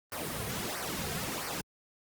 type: noise with flanger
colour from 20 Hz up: pink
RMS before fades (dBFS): -36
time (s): 0.12-1.61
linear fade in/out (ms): 2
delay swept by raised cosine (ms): 0.27 to 3.47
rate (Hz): 1.5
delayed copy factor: -0.7
effects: high-pass 60 Hz 12 dB/octave + Opus 32 kbps